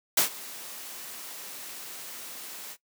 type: noise with ADSR envelope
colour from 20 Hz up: white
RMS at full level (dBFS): -20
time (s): 0.17-2.77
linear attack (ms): 7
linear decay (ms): 110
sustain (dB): -21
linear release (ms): 55
effects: noise-tail reverb RT60 0.1 s tail -18 dB re dry + high-pass 200 Hz 12 dB/octave